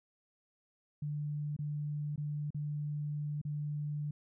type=tone with dropouts; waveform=sine; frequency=148 Hz; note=D3; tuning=14 cents sharp; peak=-34 dBFS; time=1.02-4.11 s; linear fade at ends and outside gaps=5 ms; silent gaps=1.565-1.589 / 2.16-2.177 / 2.505-2.545 / 3.415-3.45 s; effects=none